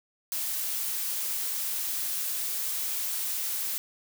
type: noise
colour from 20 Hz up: blue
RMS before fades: -31 dBFS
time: 0.32-3.78 s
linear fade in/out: 0 ms
effects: none